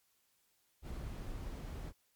brown noise, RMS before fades -43 dBFS, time 0.82-1.93 s, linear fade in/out 50 ms, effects white hiss -75 dBFS RMS until 2.15 s + MP3 96 kbps

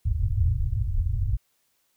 white low-pass noise, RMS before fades -24 dBFS, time 0.05-1.37 s, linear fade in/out 10 ms, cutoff 120 Hz, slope 96 dB/octave, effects white hiss -70 dBFS RMS until 1.96 s

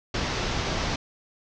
pink low-pass noise, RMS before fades -28 dBFS, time 0.14-0.96 s, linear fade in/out 5 ms, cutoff 6200 Hz, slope 48 dB/octave, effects none

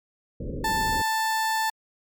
pink low-pass noise, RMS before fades -32 dBFS, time 0.4-1.02 s, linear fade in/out 5 ms, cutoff 550 Hz, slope 96 dB/octave
30% pulse tone, 884 Hz, A5, 8 cents sharp, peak -20 dBFS, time 0.64-1.7 s, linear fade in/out 5 ms
effects MP3 96 kbps

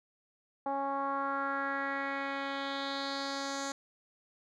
10% pulse tone with low-pass filter sweep, 275.9 Hz, C#4, 8 cents flat, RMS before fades -35 dBFS, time 0.66-3.72 s, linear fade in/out 2 ms, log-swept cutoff 830 to 6700 Hz, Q 3, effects none

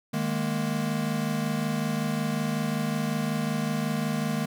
square chord, D# suspended fourth, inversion none, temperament equal with one note detuned, 154.4 / 207.7 / 233.1 Hz, D#3 / G#3 / A#3, -13 / 0 / 0 cents, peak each -31 dBFS, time 0.13-4.46 s, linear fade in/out 10 ms, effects none

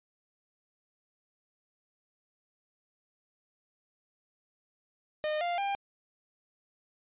45% pulse tone with pitch steps, 611 / 697.8 / 797 Hz, D#5 / F5 / G5, -32 / -2 / +28 cents, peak -29 dBFS, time 5.24-5.75 s, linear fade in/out 0 ms, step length 170 ms, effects resampled to 8000 Hz

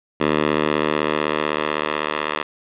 10% pulse tone with high-pass filter sweep, 75.9 Hz, D#2, 42 cents flat, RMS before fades -21 dBFS, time 0.2-2.43 s, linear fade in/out 10 ms, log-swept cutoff 270 to 770 Hz, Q 0.74, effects resampled to 8000 Hz + 7-bit

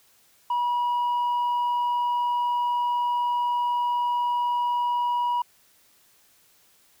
sine tone, 968 Hz, B5, 35 cents flat, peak -19 dBFS, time 0.5-5.42 s, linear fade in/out 5 ms, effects tanh soft clip ceiling -21 dBFS + white hiss -60 dBFS RMS until 7 s

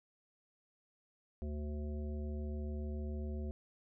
harmonic tone with a mistuned harmonic, 74.4 Hz, D2, 23 cents sharp, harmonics 1 / 3 / 5 / 7 / 9, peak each -38 / -45 / -49 / -54 / -57 dBFS, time 1.42-3.51 s, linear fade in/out 0 ms, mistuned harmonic 9, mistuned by -17 cents, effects none

